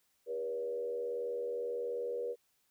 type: tone with frequency modulation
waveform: sine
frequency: 479.5 Hz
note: A#4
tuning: 49 cents sharp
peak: -34 dBFS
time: 0.26-2.36 s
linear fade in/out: 50 ms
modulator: 81.4 Hz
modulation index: 0.72
effects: white hiss -75 dBFS RMS until 2.7 s